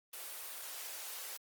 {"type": "high-pass noise", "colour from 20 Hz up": "white", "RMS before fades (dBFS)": -45, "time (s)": [0.13, 1.37], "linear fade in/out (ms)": 5, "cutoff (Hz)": 430, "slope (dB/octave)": 24, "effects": ["Opus 24 kbps"]}